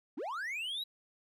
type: linear sweep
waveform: triangle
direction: up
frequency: 223.7 to 3951 Hz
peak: -34 dBFS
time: 0.17-0.84 s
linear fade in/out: 10 ms
effects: none